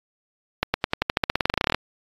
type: accelerating click train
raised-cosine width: 0.3 ms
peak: -3 dBFS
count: 21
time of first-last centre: 0.63-1.746 s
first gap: 110 ms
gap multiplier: 0.92
effects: AAC 32 kbps